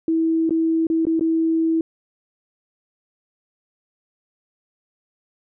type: tone with dropouts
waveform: sine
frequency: 325.1 Hz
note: E4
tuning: 24 cents flat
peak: -16 dBFS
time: 0.08-1.81 s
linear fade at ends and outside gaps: 2 ms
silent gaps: 0.494-0.507 / 0.869-0.9 / 1.053-1.068 / 1.195-1.209 s
effects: none